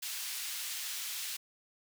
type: high-pass noise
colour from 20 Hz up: pink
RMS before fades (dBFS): -39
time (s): 0.02-1.37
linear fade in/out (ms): 10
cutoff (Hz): 2800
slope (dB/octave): 12
effects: none